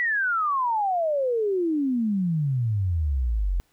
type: exponential sweep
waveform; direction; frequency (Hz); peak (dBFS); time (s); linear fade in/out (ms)
sine; down; 1979 to 42.18; -21; 0-3.6; 0
effects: pink hiss -66 dBFS RMS until 3.72 s